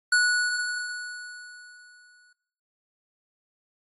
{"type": "tone with exponential decay", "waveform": "square", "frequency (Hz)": 1469, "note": "F#6", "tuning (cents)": -13, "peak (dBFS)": -18, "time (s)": [0.12, 2.33], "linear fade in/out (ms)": 5, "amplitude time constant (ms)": 480, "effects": ["noise-tail reverb RT60 0.7 s tail -19 dB re dry", "AAC 32 kbps"]}